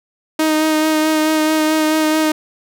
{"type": "tone with vibrato", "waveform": "sawtooth", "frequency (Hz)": 311.6, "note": "D#4", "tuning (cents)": 3, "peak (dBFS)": -9, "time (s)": [0.39, 2.32], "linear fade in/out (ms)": 5, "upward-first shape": "sine", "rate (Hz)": 4.6, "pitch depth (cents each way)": 17, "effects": []}